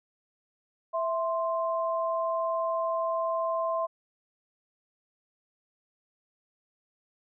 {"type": "tone pair together", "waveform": "sine", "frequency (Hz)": [658.7, 1046.5], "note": ["E5", "C6"], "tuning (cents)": [-1, 0], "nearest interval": "minor sixth", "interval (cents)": 801, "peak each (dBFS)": [-28, -30], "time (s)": [0.93, 3.87], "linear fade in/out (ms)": 20, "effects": []}